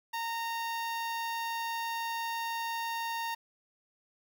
sawtooth tone with notch filter, 922 Hz, A#5, 19 cents flat, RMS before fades -35 dBFS, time 0.13-3.35 s, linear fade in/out 10 ms, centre 8300 Hz, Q 1.6, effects 10-bit

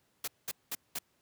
white noise bursts, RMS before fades -36 dBFS, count 4, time 0.24-0.988 s, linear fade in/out 5 ms, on 37 ms, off 200 ms, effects pink hiss -73 dBFS RMS until 1.21 s + high-pass 80 Hz 12 dB/octave

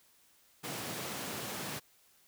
pink high-pass noise, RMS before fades -40 dBFS, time 0.63-1.8 s, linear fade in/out 20 ms, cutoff 120 Hz, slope 24 dB/octave, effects white hiss -66 dBFS RMS until 2.27 s

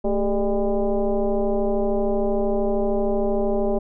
sine tone with frequency modulation, 188.5 Hz, F#3, 32 cents sharp, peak -18 dBFS, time 0.04-3.79 s, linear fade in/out 10 ms, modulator 205 Hz, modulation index 2.4, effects none

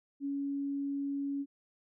sine tone, 280 Hz, C#4, 18 cents sharp, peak -32 dBFS, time 0.2-1.46 s, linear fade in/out 50 ms, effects none

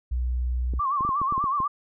sine tone, 61.74 Hz, B1, in tune, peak -23 dBFS, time 0.11-0.8 s, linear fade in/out 10 ms
clicks, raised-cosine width 3 ms, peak -22 dBFS, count 9, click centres 0.737 / 1.008 / 1.05 / 1.091 / 1.216 / 1.324 / 1.379 / 1.441 / 1.603 s
sine tone with vibrato, 1115 Hz, C#6, 10 cents sharp, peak -22 dBFS, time 0.79-1.68 s, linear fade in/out 10 ms, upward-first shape sine, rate 8.2 Hz, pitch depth 110 cents each way
effects none

